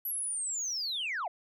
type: linear sweep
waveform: sine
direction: down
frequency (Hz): 11820 to 624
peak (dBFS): -30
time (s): 0.05-1.28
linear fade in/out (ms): 5
effects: tanh soft clip ceiling -29 dBFS